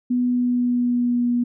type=tone with pitch glide; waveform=sine; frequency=246.9 to 241.7 Hz; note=B3 to B3; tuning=0 to -37 cents; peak=-17 dBFS; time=0.1-1.44 s; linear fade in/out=10 ms; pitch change=-37 cents; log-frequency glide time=0.25-1.28 s; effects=none